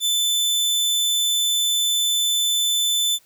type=tone; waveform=sawtooth; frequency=3520 Hz; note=A7; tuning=in tune; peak=-15 dBFS; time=0-3.19 s; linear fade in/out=50 ms; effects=white hiss -57 dBFS RMS until 3.25 s